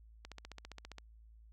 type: click train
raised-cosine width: 0.2 ms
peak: -30 dBFS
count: 12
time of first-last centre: 0.25-0.983 s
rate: 15 Hz
effects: added 55 Hz sine -56 dBFS peak until 1.52 s